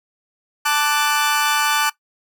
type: chord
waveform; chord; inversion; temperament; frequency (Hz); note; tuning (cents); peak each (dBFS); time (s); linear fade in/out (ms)
sawtooth; D major; second; equal with one note detuned; 880 / 1174.7 / 1488.6; A5 / D6 / F#6; 0 / 0 / +10; -17; 0.65-1.9; 10
effects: noise-tail reverb RT60 0.1 s tail -18 dB re dry